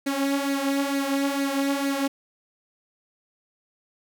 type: tone with flanger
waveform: sawtooth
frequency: 277.2 Hz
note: C#4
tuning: in tune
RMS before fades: -25 dBFS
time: 0.06-2.08 s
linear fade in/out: 10 ms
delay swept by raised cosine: 0.45 to 4.15 ms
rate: 2.2 Hz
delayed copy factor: +0.6
effects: none